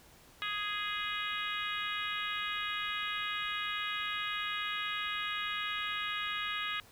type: harmonic tone with a mistuned harmonic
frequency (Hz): 415.3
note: G#4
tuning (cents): 0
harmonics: 3 / 4 / 5 / 6 / 7 / 8 / 9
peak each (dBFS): -39 / -40 / -41 / -42 / -42 / -43 / -44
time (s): 0.42-6.8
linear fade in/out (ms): 0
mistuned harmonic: 9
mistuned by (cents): +20
effects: pink hiss -59 dBFS RMS until 6.91 s